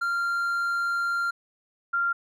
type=tone pair in turn; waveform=triangle / sine; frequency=1388 / 1388 Hz; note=F6 / F6; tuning=-11 / -11 cents; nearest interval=unison; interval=0 cents; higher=neither; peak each=-22 / -22 dBFS; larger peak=neither; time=0.01-1.31 / 1.93-2.13 s; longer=first; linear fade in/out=10 ms; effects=none